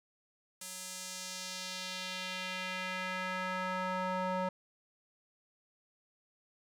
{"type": "tone with band-pass filter sweep", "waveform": "square", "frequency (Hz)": 185, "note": "F#3", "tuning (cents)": 0, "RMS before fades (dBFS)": -38, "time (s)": [0.61, 4.49], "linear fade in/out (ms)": 5, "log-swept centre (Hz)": [9100, 810], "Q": 1.3, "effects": []}